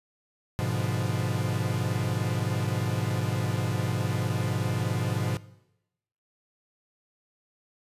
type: chord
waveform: 45% pulse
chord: G# diminished seventh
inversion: none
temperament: equal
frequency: 103.83 / 123.47 / 146.83 / 174.61 Hz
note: G#2 / B2 / D3 / F3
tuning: 0 / 0 / 0 / 0 cents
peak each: -31 / -30 / -35 / -33 dBFS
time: 0.59-5.37 s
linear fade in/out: 0 ms
effects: noise-tail reverb RT60 0.9 s tail -19 dB re dry + resampled to 32000 Hz